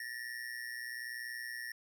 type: ring-modulated tone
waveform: square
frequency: 1832 Hz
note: A#6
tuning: 31 cents flat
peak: -38 dBFS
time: 0-1.72 s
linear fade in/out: 2 ms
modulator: 60.5 Hz
effects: none